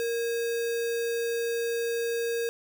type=tone with sample-and-hold; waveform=sine; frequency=466.2 Hz; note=A#4; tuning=in tune; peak=-26 dBFS; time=0-2.49 s; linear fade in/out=0 ms; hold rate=2100 Hz; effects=none